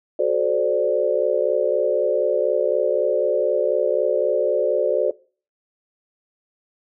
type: chord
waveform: sine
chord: D dominant seventh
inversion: first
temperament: equal with one note detuned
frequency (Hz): 370 / 433.2 / 523.3 / 587.3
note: F#4 / A4 / C5 / D5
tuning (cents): 0 / -27 / 0 / 0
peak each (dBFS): -24 / -24 / -22 / -21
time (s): 0.19-5.11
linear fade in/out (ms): 5
effects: noise-tail reverb RT60 0.4 s tail -22 dB re dry